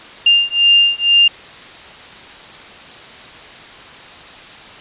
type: beating tone pair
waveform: sine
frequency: 2800 / 2802.1 Hz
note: F7 / F7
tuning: +4 / +5 cents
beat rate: 2.1 Hz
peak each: -12 dBFS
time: 0.26-1.28 s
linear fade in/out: 5 ms
effects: white hiss -36 dBFS RMS until 4.8 s + resampled to 8000 Hz